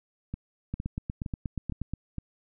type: two click trains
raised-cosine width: 5 ms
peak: -21 / -19 dBFS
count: 5 / 11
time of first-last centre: 0.34-2.183 / 0.74-1.936 s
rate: 2.17 / 8.36 Hz
effects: none